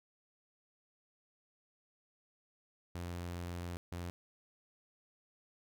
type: tone bursts at uneven times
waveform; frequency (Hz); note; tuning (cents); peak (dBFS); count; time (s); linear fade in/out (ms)
sawtooth; 87.31; F2; 0; -36; 2; 2.95-3.77 / 3.92-4.1; 0
effects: none